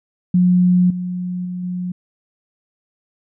sine tone with level steps, 180 Hz, F#3, 47 cents flat, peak -10 / -21 / -23 / -21 dBFS, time 0.34-1.92 s, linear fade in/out 5 ms, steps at 0.9 / 1.45 / 1.63 s, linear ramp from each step 5 ms, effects none

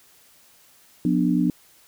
sine chord, B diminished, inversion second, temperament just, 177.8 / 246.9 / 296.3 Hz, F3 / B3 / D4, +31 / 0 / +15 cents, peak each -22 dBFS, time 1.05-1.5 s, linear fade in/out 2 ms, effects white hiss -55 dBFS RMS until 1.87 s

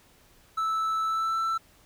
triangle tone with pitch glide, 1313 to 1332.1 Hz, E6 to E6, -7 to +18 cents, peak -23 dBFS, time 0.57-1.58 s, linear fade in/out 10 ms, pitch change +25 cents, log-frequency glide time 1.05-1.39 s, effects pink hiss -59 dBFS RMS until 1.85 s

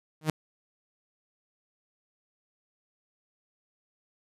sawtooth tone with exponential growth, 155.56 Hz, D#3, in tune, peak -16 dBFS, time 0.21-0.3 s, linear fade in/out 2 ms, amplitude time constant 19 ms, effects resampled to 32000 Hz

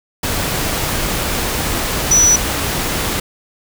sine tone in noise, 5920 Hz, F#8, in tune, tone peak -8 dBFS, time 2.11-2.36 s, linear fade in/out 5 ms, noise pink, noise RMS -19 dBFS, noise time 0.23-3.2 s, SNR +8 dB, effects none

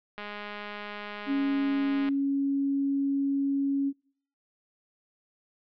click train, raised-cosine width 0.3 ms, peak -22 dBFS, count 396, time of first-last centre 0.18-2.088 s, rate 207 Hz
sine tone, 277.2 Hz, C#4, in tune, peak -24 dBFS, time 1.26-3.93 s, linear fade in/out 50 ms
effects noise-tail reverb RT60 0.5 s tail -24 dB re dry + low-pass 3000 Hz 12 dB/octave

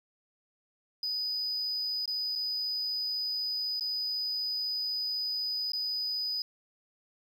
triangle tone with dropouts, 4978 Hz, D#8, in tune, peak -28 dBFS, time 1.03-6.42 s, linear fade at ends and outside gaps 2 ms, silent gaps 2.057-2.077 / 2.354-2.358 / 3.797-3.808 / 5.72-5.733 s, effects tanh soft clip ceiling -25 dBFS + 11-bit

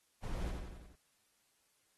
brown noise with echo, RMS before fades -40 dBFS, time 0.22-0.52 s, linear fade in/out 20 ms, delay 88 ms, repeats 5, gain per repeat -4 dB, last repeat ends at 0.96 s, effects white hiss -75 dBFS RMS until 1.97 s + AAC 32 kbps

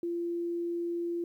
sine tone, 343.1 Hz, F4, 31 cents flat, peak -30 dBFS, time 0.03-1.24 s, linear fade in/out 2 ms, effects 11-bit

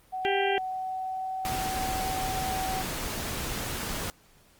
sine tone with pitch glide, 749 to 756.8 Hz, F#5 to F#5, +21 to +39 cents, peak -30 dBFS, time 0.12-2.83 s, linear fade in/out 20 ms, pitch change +18 cents, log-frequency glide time 0.61-1.43 s
harmonic tone, 395 Hz, G4, 13 cents sharp, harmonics 1 / 2 / 4 / 5 / 6 / 7 / 8, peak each -27 / -30 / -33 / -34 / -35 / -35 / -36 dBFS, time 0.25-0.58 s, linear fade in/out 0 ms
pink noise, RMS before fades -33 dBFS, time 1.45-4.1 s, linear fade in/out 0 ms
effects pink hiss -60 dBFS RMS until 4.59 s + Opus 32 kbps

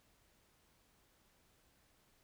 silence, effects pink hiss -72 dBFS RMS until 2.23 s

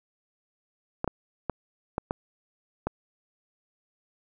clicks, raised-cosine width 1 ms, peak -13 dBFS, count 6, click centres 1.044 / 1.077 / 1.497 / 1.981 / 2.109 / 2.87 s, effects none

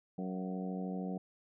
harmonic tone with a mistuned harmonic, 93 Hz, F#2, 9 cents sharp, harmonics 2 / 3 / 4 / 5 / 6 / 7 / 8, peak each -37 / -44 / -49 / -46 / -51 / -51 / -49 dBFS, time 0.18-1.18 s, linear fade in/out 5 ms, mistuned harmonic 7, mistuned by +49 cents, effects none

